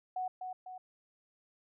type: tone with echo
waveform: sine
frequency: 740 Hz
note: F#5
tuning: in tune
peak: -33 dBFS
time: 0.16-0.28 s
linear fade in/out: 5 ms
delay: 250 ms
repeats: 2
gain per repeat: -5 dB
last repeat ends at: 0.78 s
effects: none